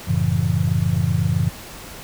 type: chord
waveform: sine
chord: F# minor seventh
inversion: none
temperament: just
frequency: 92.5 / 111 / 138.75 / 166.5 Hz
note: F#2 / A2 / C#3 / E3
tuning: 0 / +16 / +2 / +18 cents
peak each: -22 dBFS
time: 0.07-1.5 s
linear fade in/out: 20 ms
effects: pink hiss -37 dBFS RMS until 2.03 s